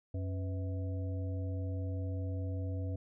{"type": "harmonic tone with a mistuned harmonic", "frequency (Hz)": 92.5, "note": "F#2", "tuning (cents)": 0, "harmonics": [1, 3, 5, 7], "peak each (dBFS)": [-34, -44, -48, -51], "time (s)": [0.14, 2.96], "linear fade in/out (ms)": 5, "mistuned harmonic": 5, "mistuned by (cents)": 120, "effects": []}